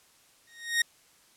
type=tone with exponential growth; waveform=sawtooth; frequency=1864.7 Hz; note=A#6; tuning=in tune; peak=-16 dBFS; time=0.47-0.82 s; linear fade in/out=5 ms; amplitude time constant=74 ms; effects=white hiss -61 dBFS RMS until 1.36 s + low-pass 11000 Hz 12 dB/octave